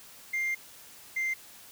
sine tone pair in turn, 2100 / 2090 Hz, C7 / C7, +6 / -2 cents, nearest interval unison, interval 8 cents, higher first, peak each -25 dBFS, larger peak neither, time 0.33-0.55 / 1.16-1.34 s, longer first, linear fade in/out 10 ms, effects tanh soft clip ceiling -26 dBFS + white hiss -51 dBFS RMS until 1.71 s

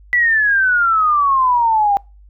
sine exponential sweep, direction down, 1979 to 789 Hz, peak -11 dBFS, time 0.13-1.97 s, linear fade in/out 0 ms, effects noise-tail reverb RT60 0.3 s tail -26 dB re dry + added 50 Hz sine -41 dBFS peak until 2.29 s

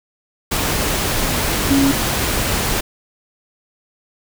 sine tone in noise, 275.3 Hz, C#4, 12 cents flat, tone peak -12 dBFS, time 1.7-1.92 s, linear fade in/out 10 ms, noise pink, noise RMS -19 dBFS, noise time 0.51-2.81 s, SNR +4 dB, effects none

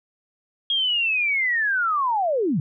sine linear sweep, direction down, 3283 to 126.4 Hz, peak -19 dBFS, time 0.7-2.6 s, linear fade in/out 2 ms, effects none

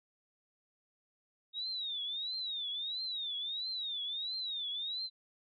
sine tone with vibrato, 3729 Hz, A#7, in tune, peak -35 dBFS, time 1.53-5.1 s, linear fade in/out 50 ms, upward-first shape triangle, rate 1.5 Hz, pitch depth 200 cents each way, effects MP3 48 kbps

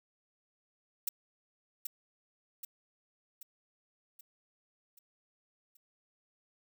violet noise with echo, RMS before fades -32 dBFS, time 1.07-1.09 s, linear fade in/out 5 ms, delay 780 ms, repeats 6, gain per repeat -5 dB, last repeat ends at 5.77 s, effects none

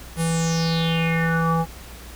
square tone with low-pass filter sweep, 164.81 Hz, E3, in tune, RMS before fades -21 dBFS, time 0.16-1.66 s, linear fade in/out 50 ms, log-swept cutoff 11000 to 890 Hz, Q 6.1, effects added 60 Hz sine -40 dBFS peak until 2.15 s + pink hiss -42 dBFS RMS until 2.15 s

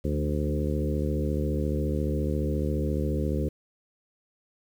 harmonic tone with a mistuned harmonic, 74.4 Hz, D2, 23 cents sharp, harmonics 1 / 2 / 3 / 4 / 5 / 6 / 7, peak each -28 / -31 / -33 / -34 / -35 / -36 / -36 dBFS, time 0.04-3.49 s, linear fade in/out 10 ms, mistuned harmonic 3, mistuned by -24 cents, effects 9-bit

